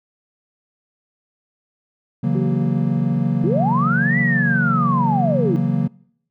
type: chord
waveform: triangle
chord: F# dominant seventh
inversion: second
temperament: equal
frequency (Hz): 138.59 / 164.81 / 185 / 233.1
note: C#3 / E3 / F#3 / A#3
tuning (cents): 0 / 0 / 0 / 0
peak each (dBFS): -19 / -21 / -20 / -20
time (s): 2.23-5.88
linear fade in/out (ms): 10
type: tone with exponential decay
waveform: sine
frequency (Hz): 380.1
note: F#4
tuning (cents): +47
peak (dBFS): -23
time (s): 2.35-3.87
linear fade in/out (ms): 0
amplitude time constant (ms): 330
type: linear two-way sweep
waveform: sine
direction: up then down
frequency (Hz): 303.7 to 2000 to 303.7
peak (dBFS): -18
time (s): 3.44-5.56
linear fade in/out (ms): 0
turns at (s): 4.19
effects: noise-tail reverb RT60 0.7 s tail -24 dB re dry